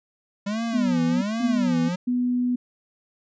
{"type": "tone with vibrato", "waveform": "square", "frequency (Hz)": 196, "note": "G3", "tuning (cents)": 0, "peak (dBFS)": -25, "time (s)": [0.46, 1.96], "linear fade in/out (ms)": 10, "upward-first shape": "sine", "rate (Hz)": 1.3, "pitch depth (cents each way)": 290}
{"type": "tone bursts", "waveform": "sine", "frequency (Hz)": 246.9, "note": "B3", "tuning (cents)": 0, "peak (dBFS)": -20, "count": 3, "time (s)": [0.73, 2.56], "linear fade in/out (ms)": 10, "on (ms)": 490, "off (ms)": 180}
{"effects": ["resampled to 16000 Hz"]}